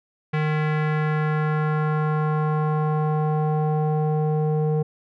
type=tone with low-pass filter sweep; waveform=square; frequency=153.5 Hz; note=D#3; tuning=23 cents flat; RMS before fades=-22 dBFS; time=0.33-4.83 s; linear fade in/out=10 ms; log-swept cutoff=2200 to 560 Hz; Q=2.1; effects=none